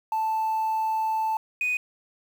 sine tone pair in turn, 880 / 2489 Hz, A5 / D#7, 0 / 0 cents, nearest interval octave + tritone, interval 1800 cents, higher second, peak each -21 dBFS, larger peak neither, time 0.12-1.37 / 1.61-1.77 s, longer first, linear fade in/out 2 ms, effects tanh soft clip ceiling -21 dBFS + 8-bit

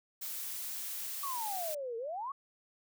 blue noise, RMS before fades -40 dBFS, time 0.21-1.75 s, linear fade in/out 10 ms
sine exponential two-way sweep, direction down then up, 1156 to 446 to 1156 Hz, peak -36 dBFS, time 1.23-2.32 s, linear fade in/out 5 ms, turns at 1.97 s
effects none

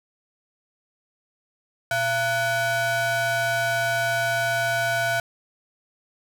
square ring-modulated tone, 399.6 Hz, G4, 33 cents sharp, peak -19 dBFS, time 1.91-5.2 s, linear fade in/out 2 ms, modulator 1080 Hz, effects none

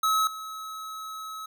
square tone with level steps, 1287 Hz, E6, 42 cents flat, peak -22 / -36 dBFS, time 0.03-1.46 s, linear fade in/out 5 ms, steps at 0.27 s, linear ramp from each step 2 ms, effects none

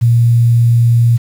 sine tone with quantisation, 117.8 Hz, A#2, 19 cents sharp, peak -6 dBFS, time 0.01-1.18 s, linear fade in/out 20 ms, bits 6, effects none

